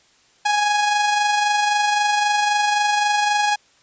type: tone with amplitude modulation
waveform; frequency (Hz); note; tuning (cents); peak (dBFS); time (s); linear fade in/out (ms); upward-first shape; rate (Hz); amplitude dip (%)
sawtooth; 830.6; G#5; 0; -11; 0.45-3.56; 10; sine; 23.8; 35
effects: white hiss -56 dBFS RMS until 3.82 s + resampled to 16000 Hz